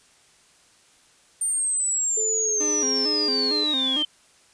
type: linear sweep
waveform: sine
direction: down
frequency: 8930 to 3066 Hz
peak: -21 dBFS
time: 1.41-4.05 s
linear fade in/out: 5 ms
type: tone with pitch glide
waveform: sine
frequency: 440 to 417.7 Hz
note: A4 to G#4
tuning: 0 to +10 cents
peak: -29 dBFS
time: 2.17-3.64 s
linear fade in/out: 5 ms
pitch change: -90 cents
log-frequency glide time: 2.41-2.63 s
type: tone with vibrato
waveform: 40% pulse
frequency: 281.1 Hz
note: C#4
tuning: 24 cents sharp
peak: -28 dBFS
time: 2.6-4.03 s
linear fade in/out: 10 ms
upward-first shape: square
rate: 2.2 Hz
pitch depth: 120 cents each way
effects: white hiss -57 dBFS RMS until 4.53 s + resampled to 22050 Hz